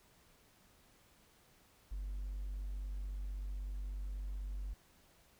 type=tone with hard clipping; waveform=triangle; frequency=48.13 Hz; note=G1; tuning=31 cents flat; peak=-39 dBFS; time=1.91-4.74 s; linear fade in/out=10 ms; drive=4 dB; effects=pink hiss -67 dBFS RMS until 5.39 s